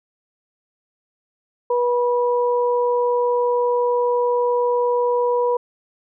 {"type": "tone pair together", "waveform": "sine", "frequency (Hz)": [486.3, 974.3], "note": ["B4", "B5"], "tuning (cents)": [-27, -24], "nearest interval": "octave", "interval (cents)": 1203, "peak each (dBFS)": [-17, -22], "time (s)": [1.7, 5.57], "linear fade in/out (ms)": 5, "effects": []}